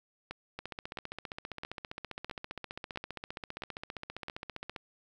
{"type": "two click trains", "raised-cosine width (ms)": 0.3, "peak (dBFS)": [-23, -23], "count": [7, 64], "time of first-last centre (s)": [[0.31, 4.284], [0.59, 4.762]], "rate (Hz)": [1.51, 15.1], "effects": ["10-bit"]}